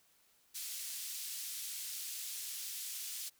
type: band-pass noise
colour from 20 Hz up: white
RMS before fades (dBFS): -43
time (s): 0.54-3.3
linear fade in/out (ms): 20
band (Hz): 3400 to 14000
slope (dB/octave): 12
effects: white hiss -70 dBFS RMS until 3.39 s